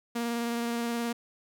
sawtooth tone with vibrato, 235 Hz, A#3, 14 cents sharp, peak -25 dBFS, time 0.15-1.13 s, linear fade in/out 10 ms, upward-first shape square, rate 19 Hz, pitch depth 12 cents each way, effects none

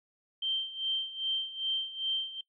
sine tone with tremolo, 3136 Hz, G7, in tune, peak -27 dBFS, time 0.42-2.41 s, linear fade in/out 5 ms, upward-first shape sine, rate 2.5 Hz, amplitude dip 80%, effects noise-tail reverb RT60 0.1 s tail -19 dB re dry

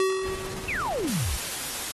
square tone with exponential decay, 379.9 Hz, F#4, 46 cents sharp, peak -20 dBFS, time 0-1.06 s, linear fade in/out 1 ms, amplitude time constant 230 ms
pink noise with tremolo, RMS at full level -36 dBFS, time 0.21-1.13 s, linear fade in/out 50 ms, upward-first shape sine, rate 17 Hz, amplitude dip 35%
sine exponential sweep, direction down, 2762 to 51.91 Hz, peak -26 dBFS, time 0.68-1.37 s, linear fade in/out 5 ms
white noise, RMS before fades -32 dBFS, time 1.07-1.92 s, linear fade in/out 10 ms
effects AAC 32 kbps

